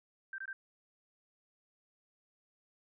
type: tone bursts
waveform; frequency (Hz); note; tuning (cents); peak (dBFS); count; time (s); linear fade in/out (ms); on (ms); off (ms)
sine; 1568; G6; 0; -39; 3; 0.33-0.53; 2; 52; 22
effects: none